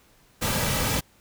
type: noise with comb filter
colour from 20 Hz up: pink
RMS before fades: -25 dBFS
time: 0.41-1.01 s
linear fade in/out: 20 ms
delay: 2.8 ms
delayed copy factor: -0.55
effects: pink hiss -59 dBFS RMS until 1.2 s